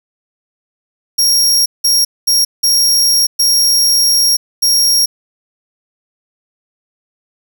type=tone bursts at uneven times; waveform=sawtooth; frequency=5588 Hz; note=F8; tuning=in tune; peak=-6 dBFS; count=6; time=1.18-1.66 / 1.84-2.05 / 2.27-2.45 / 2.63-3.27 / 3.39-4.37 / 4.62-5.06 s; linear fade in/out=10 ms; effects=7-bit